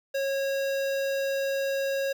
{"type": "tone with notch filter", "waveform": "square", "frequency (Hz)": 547, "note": "C#5", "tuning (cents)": -23, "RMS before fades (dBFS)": -28, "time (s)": [0.14, 2.13], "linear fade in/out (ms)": 10, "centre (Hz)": 9300, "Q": 1.4, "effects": ["9-bit"]}